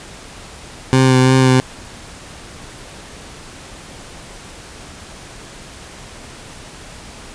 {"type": "tone with vibrato", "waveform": "20% pulse", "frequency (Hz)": 130, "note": "C3", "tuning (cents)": -11, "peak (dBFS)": -4, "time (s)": [0.93, 1.6], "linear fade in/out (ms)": 0, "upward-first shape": "sine", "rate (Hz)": 2.9, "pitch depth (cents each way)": 18, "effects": ["pink hiss -36 dBFS RMS until 7.34 s", "resampled to 22050 Hz"]}